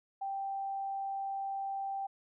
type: tone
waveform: sine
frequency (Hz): 784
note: G5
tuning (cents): 0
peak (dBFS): -34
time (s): 0.21-2.07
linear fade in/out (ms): 10
effects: none